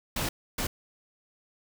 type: noise bursts at uneven times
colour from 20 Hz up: pink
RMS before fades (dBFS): -30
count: 2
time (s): 0.16-0.29 / 0.58-0.67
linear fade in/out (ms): 5
effects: none